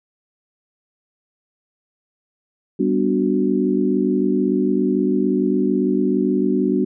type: chord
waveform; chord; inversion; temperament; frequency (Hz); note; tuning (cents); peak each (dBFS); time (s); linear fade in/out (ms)
sine; G major seventh; none; equal; 196 / 246.9 / 293.7 / 370; G3 / B3 / D4 / F#4; 0 / 0 / 0 / 0; -21; 2.79-6.85; 10
effects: none

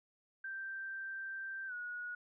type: tone with pitch glide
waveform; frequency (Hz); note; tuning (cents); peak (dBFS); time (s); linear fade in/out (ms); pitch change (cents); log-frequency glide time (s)
sine; 1568 to 1454.6; G6 to F#6; 0 to -30; -40; 0.44-2.15; 5; -130; 1.67-1.73
effects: none

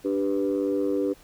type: chord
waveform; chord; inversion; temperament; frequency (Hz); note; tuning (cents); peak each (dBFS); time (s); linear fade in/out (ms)
sine; G major; second; equal; 293.7 / 392 / 493.9; D4 / G4 / B4; 0 / 0 / 0; -25 / -26 / -27; 0.04-1.14; 20
effects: tanh soft clip ceiling -16 dBFS + pink hiss -54 dBFS RMS until 1.23 s

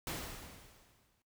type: noise with exponential decay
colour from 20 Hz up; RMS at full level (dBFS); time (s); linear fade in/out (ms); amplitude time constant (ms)
pink; -38; 0.07-1.22; 1; 250
effects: noise-tail reverb RT60 0.2 s tail -18 dB re dry

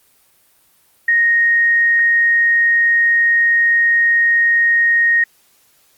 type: tone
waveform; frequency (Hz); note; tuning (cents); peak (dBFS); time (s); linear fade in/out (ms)
sine; 1864.7; A#6; 0; -10; 1.08-5.24; 5
effects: white hiss -55 dBFS RMS until 5.97 s + Opus 24 kbps

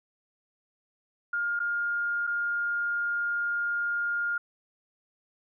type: tone with dropouts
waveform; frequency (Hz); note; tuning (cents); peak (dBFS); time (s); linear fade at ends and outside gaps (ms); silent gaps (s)
sine; 1413; F6; +20; -26; 1.33-4.38; 5; 1.593-1.6 / 2.269-2.273
effects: none

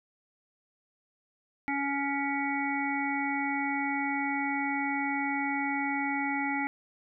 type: harmonic tone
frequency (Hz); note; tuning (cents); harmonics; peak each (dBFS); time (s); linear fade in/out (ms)
280; C#4; +18; 1 / 3 / 5 / 7 / 8; -32 / -33 / -40 / -35 / -35; 1.68-6.67; 0
effects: none

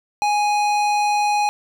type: tone with hard clipping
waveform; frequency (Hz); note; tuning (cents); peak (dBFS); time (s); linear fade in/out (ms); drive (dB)
sine; 830.6; G#5; 0; -18; 0.22-1.49; 0; 15
effects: none

